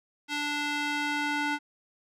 square tone with band-pass filter sweep, 293.1 Hz, D4, 3 cents flat, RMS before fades -30 dBFS, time 0.28-1.59 s, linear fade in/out 50 ms, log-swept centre 2900 to 1600 Hz, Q 0.94, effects none

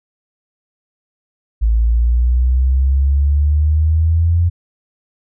sine exponential sweep, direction up, 54.7 to 86.9 Hz, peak -10 dBFS, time 1.61-4.5 s, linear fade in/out 20 ms, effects none

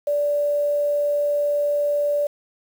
sine tone with quantisation, 582 Hz, D5, 16 cents flat, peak -18 dBFS, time 0.07-2.27 s, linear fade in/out 5 ms, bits 7, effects none

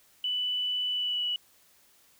sine tone with pitch glide, 2981 to 2945 Hz, F#7 to F#7, +12 to -9 cents, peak -27 dBFS, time 0.24-1.36 s, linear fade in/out 2 ms, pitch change -21 cents, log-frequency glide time 0.91-1.24 s, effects white hiss -62 dBFS RMS until 2.19 s

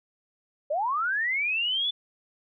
sine linear sweep, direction up, 554.4 to 3500 Hz, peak -24 dBFS, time 0.7-1.91 s, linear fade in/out 10 ms, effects none

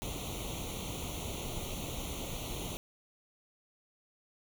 pink noise with comb filter, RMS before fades -39 dBFS, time 0.02-2.77 s, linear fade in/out 0 ms, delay 0.3 ms, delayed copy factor +0.95, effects none

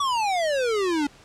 square exponential sweep, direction down, 1162 to 280 Hz, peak -22 dBFS, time 0-1.07 s, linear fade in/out 5 ms, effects pink hiss -51 dBFS RMS until 1.24 s + low-pass 7000 Hz 12 dB/octave

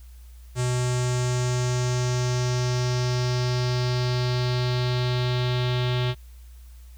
square tone with low-pass filter sweep, 124.5 Hz, B2, 14 cents sharp, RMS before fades -24 dBFS, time 0.55-6.15 s, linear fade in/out 50 ms, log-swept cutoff 7900 to 3500 Hz, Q 3.4, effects added 60 Hz sine -42 dBFS peak until 6.97 s + white hiss -59 dBFS RMS until 6.97 s

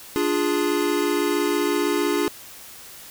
square chord, D diminished, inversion none, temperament equal, 293.7 / 349.2 / 415.3 Hz, D4 / F4 / Ab4, 0 / 0 / 0 cents, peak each -25 dBFS, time 0.16-2.28 s, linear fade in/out 0 ms, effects white hiss -42 dBFS RMS until 3.1 s

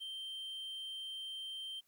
triangle tone, 3136 Hz, G7, in tune, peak -40 dBFS, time 0-1.81 s, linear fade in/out 20 ms, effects white hiss -75 dBFS RMS until 1.87 s

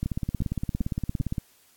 two click trains, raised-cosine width 5 ms, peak -15 / -15 dBFS, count 4 / 24, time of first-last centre 0.03-1.202 / 0.06-1.382 s, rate 2.56 / 17.4 Hz, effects white hiss -60 dBFS RMS until 1.76 s + AAC 64 kbps

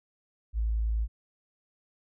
sine tone, 55 Hz, A1, in tune, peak -25 dBFS, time 0.53-1.08 s, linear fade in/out 50 ms, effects none

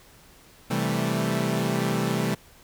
sawtooth chord, A minor seventh, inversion first, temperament equal, 130.81 / 164.81 / 196 / 220 Hz, C3 / E3 / G3 / A3, 0 / 0 / 0 / 0 cents, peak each -25 dBFS, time 0.7-2.35 s, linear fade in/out 10 ms, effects pink hiss -53 dBFS RMS until 2.63 s

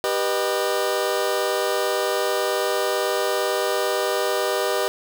sawtooth chord, G augmented, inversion none, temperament just, 392 / 490 / 612.5 Hz, G4 / B4 / D#5, 0 / -14 / -27 cents, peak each -21 dBFS, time 0.04-4.88 s, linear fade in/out 0 ms, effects none

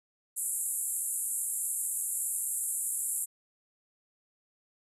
white band-pass noise, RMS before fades -33 dBFS, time 0.36-3.26 s, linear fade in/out 20 ms, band 7400 to 12000 Hz, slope 96 dB/octave, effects none

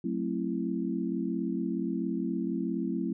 sine chord, F# half-diminished seventh, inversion none, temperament just, 185 / 222 / 266.4 / 333 Hz, F#3 / A3 / C4 / E4, 0 / +16 / +31 / +18 cents, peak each -34 dBFS, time 0.04-3.13 s, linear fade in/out 5 ms, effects none

